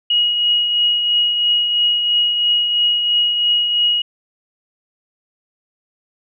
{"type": "tone with tremolo", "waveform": "sine", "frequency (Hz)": 2895, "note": "F#7", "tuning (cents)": -38, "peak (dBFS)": -11, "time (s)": [0.1, 4.02], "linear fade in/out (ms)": 5, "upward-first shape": "triangle", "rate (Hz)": 3, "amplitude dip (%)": 45, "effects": []}